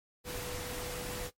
sine tone in noise, 493.9 Hz, B4, in tune, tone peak -42 dBFS, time 0.24-1.31 s, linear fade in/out 50 ms, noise pink, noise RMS -40 dBFS, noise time 0.24-1.31 s, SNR -5 dB, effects noise-tail reverb RT60 0.1 s tail -17 dB re dry + MP3 64 kbps

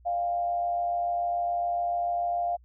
sine tone with frequency modulation, 698.5 Hz, F5, in tune, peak -25 dBFS, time 0.05-2.57 s, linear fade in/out 20 ms, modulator 107 Hz, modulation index 0.36, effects added 60 Hz sine -53 dBFS peak until 2.64 s

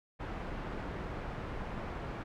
pink low-pass noise, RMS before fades -40 dBFS, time 0.19-2.24 s, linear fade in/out 20 ms, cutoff 1600 Hz, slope 12 dB/octave, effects none

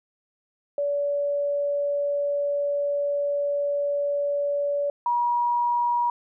sine tone pair in turn, 573 / 959.2 Hz, D5 / A#5, -43 / +49 cents, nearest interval major sixth, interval 892 cents, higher second, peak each -22 / -20 dBFS, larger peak second, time 0.78-4.9 / 5.06-6.1 s, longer first, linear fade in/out 2 ms, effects none

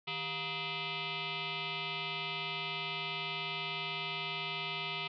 sine tone with frequency modulation, 156.1 Hz, D#3, 6 cents sharp, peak -35 dBFS, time 0.07-5.08 s, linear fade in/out 10 ms, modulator 553 Hz, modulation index 6.3, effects none

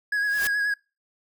triangle tone with vibrato, 1661.2 Hz, G#6, in tune, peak -20 dBFS, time 0.12-0.74 s, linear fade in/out 5 ms, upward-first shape sine, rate 9.4 Hz, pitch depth 31 cents each way
white noise with exponential growth, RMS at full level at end -27 dBFS, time 0.17-0.47 s, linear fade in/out 1 ms, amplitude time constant 65 ms
effects noise-tail reverb RT60 0.3 s tail -26 dB re dry

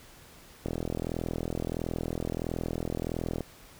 click train, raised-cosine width 2 ms, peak -18 dBFS, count 115, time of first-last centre 0.66-3.407 s, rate 41.5 Hz, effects pink hiss -53 dBFS RMS until 3.79 s

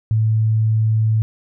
sine tone, 110 Hz, A2, in tune, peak -13 dBFS, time 0.11-1.22 s, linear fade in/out 0 ms, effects none

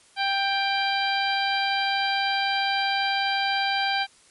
harmonic tone, 788 Hz, G5, 9 cents sharp, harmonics 1 / 2 / 3 / 4 / 5 / 6, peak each -25 / -28 / -30 / -31 / -32 / -33 dBFS, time 0.16-4.07 s, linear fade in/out 50 ms, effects white hiss -56 dBFS RMS until 4.3 s + MP3 48 kbps

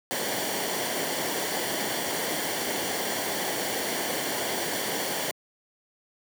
pink noise with comb filter, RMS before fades -29 dBFS, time 0.11-5.31 s, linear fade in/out 0 ms, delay 0.78 ms, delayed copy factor -0.55, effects high-pass 200 Hz 12 dB/octave

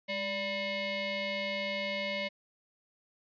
sawtooth ring-modulated tone, 787 Hz, G5, 7 cents sharp, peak -25 dBFS, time 0.08-2.29 s, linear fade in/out 20 ms, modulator 1370 Hz, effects resampled to 11025 Hz

